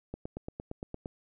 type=click train; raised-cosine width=2 ms; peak=-24 dBFS; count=9; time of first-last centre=0.14-1.058 s; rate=8.71 Hz; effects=none